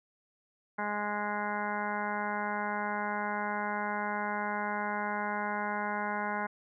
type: harmonic tone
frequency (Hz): 207.7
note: G#3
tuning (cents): 0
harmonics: 1 / 2 / 3 / 4 / 5 / 6 / 7 / 8 / 9 / 10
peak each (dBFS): -39 / -43 / -41 / -36 / -38 / -49 / -38 / -43 / -46 / -44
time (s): 0.78-6.47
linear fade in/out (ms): 10
effects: none